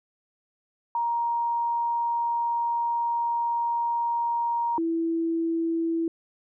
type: tone pair in turn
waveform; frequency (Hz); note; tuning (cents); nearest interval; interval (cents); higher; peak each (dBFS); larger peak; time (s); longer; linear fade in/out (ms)
sine; 939 / 330.3; A#5 / E4; +12 / +4; octave + tritone; 1808; first; -23; neither; 0.95-4.78 / 4.78-6.08; first; 2
effects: none